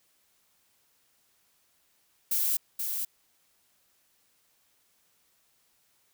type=noise with echo; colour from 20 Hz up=violet; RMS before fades=-27 dBFS; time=2.31-2.57 s; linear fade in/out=5 ms; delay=480 ms; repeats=1; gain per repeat=-5 dB; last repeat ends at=3.05 s; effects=white hiss -69 dBFS RMS until 6.13 s